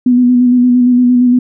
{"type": "tone with vibrato", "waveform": "sine", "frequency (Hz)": 247.1, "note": "B3", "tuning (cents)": 1, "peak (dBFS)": -5, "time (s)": [0.06, 1.39], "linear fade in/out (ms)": 5, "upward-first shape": "square", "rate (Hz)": 8.7, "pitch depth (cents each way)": 21, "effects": []}